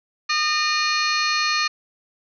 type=harmonic tone with a mistuned harmonic; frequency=610 Hz; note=D#5; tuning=34 cents flat; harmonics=2 / 3 / 4 / 5 / 6 / 7 / 8 / 9 / 10; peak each=-24 / -26 / -25 / -34 / -35 / -24 / -36 / -36 / -34 dBFS; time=0.29-1.68 s; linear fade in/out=10 ms; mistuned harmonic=5; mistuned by=-110 cents; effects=none